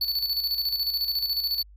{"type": "tone with tremolo", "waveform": "square", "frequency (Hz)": 4466, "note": "C#8", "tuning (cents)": 12, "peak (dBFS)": -23, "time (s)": [0.01, 1.63], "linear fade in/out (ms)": 5, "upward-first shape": "square", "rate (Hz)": 14, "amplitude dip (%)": 55, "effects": ["added 50 Hz sine -47 dBFS peak until 1.76 s"]}